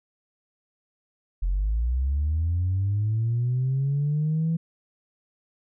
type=linear sweep; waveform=sine; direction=up; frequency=42.23 to 166 Hz; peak=-20 dBFS; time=1.42-4.57 s; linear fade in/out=10 ms; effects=tanh soft clip ceiling -18 dBFS